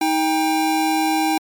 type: tone pair together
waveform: square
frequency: 315.9 / 795 Hz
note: D#4 / G5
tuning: +26 / +24 cents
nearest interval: octave + major third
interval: 1598 cents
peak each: -20 dBFS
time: 0.01-1.38 s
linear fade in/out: 5 ms
effects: MP3 96 kbps